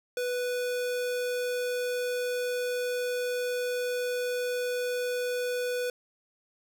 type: tone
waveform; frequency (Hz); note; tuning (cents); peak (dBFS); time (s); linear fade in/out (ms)
square; 493.9; B4; 0; -29; 0.17-5.9; 2
effects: none